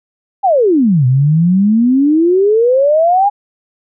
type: exponential two-way sweep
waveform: sine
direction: down then up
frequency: 830.6 to 123.47 to 830.6 Hz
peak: -7 dBFS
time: 0.43-3.3 s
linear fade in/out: 20 ms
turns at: 1.06 s
effects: none